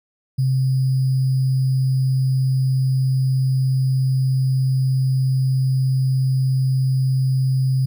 sine tone with sample-and-hold, 131.6 Hz, C3, 10 cents sharp, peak -15 dBFS, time 0.38-7.86 s, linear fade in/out 10 ms, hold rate 4900 Hz, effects none

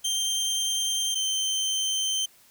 25% pulse tone pair in turn, 3155 / 3110 Hz, G7 / G7, +10 / -14 cents, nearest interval unison, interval 24 cents, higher first, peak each -21 dBFS, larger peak neither, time 0.04-1.15 / 1.15-2.26 s, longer neither, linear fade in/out 10 ms, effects white hiss -57 dBFS RMS until 2.5 s

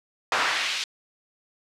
brown noise with high-pass filter sweep, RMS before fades -25 dBFS, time 0.32-0.84 s, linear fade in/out 2 ms, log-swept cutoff 1000 to 3700 Hz, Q 1.2, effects low-pass 6000 Hz 12 dB/octave

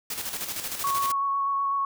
white noise with tremolo, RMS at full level -31 dBFS, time 0.1-1.12 s, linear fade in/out 5 ms, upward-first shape square, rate 13 Hz, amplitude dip 50%
sine tone with vibrato, 1108.7 Hz, C#6, in tune, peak -23 dBFS, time 0.84-1.85 s, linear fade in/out 2 ms, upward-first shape square, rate 8 Hz, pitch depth 10 cents each way
effects none

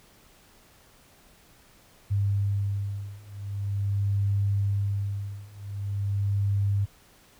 sine beating tone pair, 99.9 / 100.34 Hz, G2 / G2, +33 / +41 cents, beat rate 0.44 Hz, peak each -28 / -27 dBFS, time 2.1-6.86 s, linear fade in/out 20 ms, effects pink hiss -57 dBFS RMS until 7.39 s

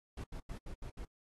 brown noise bursts at uneven times, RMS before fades -43 dBFS, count 6, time 0.17-0.24 / 0.32-0.4 / 0.49-0.58 / 0.66-0.74 / 0.82-0.9 / 0.97-1.05 s, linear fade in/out 5 ms, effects AAC 32 kbps

